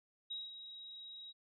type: tone with ADSR envelope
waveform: sine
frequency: 3819 Hz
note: A#7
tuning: 41 cents sharp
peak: -39 dBFS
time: 0.3-1.33 s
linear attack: 12 ms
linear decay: 190 ms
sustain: -9 dB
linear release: 31 ms
effects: none